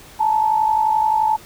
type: tone pair together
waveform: sine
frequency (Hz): 866.5 / 918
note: A5 / A#5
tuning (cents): -27 / -27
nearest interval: minor second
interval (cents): 100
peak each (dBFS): -15 / -21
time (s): 0.19-1.37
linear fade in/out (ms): 20
effects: pink hiss -43 dBFS RMS until 1.45 s